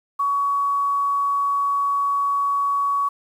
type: tone with quantisation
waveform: sine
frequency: 1125 Hz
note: C#6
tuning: 25 cents sharp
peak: -18 dBFS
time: 0.19-3.09 s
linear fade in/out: 10 ms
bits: 8
effects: none